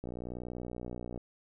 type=click train; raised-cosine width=2 ms; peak=-27 dBFS; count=70; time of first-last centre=0.04-1.177 s; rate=60.7 Hz; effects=none